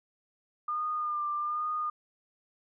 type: tone with vibrato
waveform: sine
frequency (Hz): 1208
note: D6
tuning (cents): +48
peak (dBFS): -29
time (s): 0.68-1.9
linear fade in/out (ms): 5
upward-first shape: sine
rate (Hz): 1.2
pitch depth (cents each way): 32
effects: none